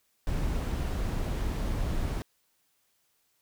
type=noise; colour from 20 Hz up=brown; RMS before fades=-30 dBFS; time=0.27-2.22 s; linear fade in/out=0 ms; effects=white hiss -72 dBFS RMS until 3.41 s